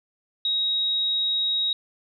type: tone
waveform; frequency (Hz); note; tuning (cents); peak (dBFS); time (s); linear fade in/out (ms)
sine; 3795; A#7; +30; -21; 0.45-1.73; 2
effects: none